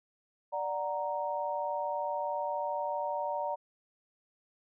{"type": "chord", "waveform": "sine", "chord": "D augmented", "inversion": "none", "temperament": "equal", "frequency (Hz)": [587.3, 740, 932.3], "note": ["D5", "F#5", "A#5"], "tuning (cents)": [0, 0, 0], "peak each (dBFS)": [-35, -38, -34], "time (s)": [0.52, 3.56], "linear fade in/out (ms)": 20, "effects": []}